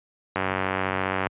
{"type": "click train", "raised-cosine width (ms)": 0.5, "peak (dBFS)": -9, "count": 87, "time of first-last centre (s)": [0.36, 1.269], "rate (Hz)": 94.6, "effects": ["high-pass 80 Hz 12 dB/octave", "resampled to 8000 Hz"]}